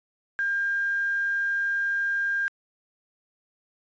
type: tone with quantisation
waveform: sine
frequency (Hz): 1603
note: G6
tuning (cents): +38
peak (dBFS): -23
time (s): 0.39-2.48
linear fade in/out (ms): 0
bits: 8
effects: resampled to 16000 Hz